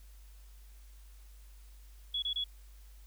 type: tone bursts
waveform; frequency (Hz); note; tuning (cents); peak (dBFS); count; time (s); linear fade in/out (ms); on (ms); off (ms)
sine; 3375; G#7; +27; -31; 3; 2.14-2.441; 5; 83; 26
effects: added 50 Hz sine -51 dBFS peak until 3.06 s + white hiss -65 dBFS RMS until 3.06 s